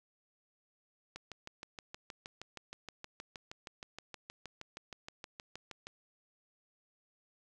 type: click train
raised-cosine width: 0.2 ms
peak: -27 dBFS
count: 31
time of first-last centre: 1.16-5.87 s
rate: 6.37 Hz
effects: none